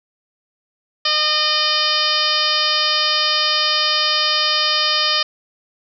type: harmonic tone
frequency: 610 Hz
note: D#5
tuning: 34 cents flat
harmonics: 1 / 2 / 3 / 4 / 5 / 6 / 7 / 8 / 9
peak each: -29 / -23 / -26 / -27 / -21 / -24 / -25 / -20 / -28 dBFS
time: 1.05-5.23 s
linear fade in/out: 5 ms
effects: none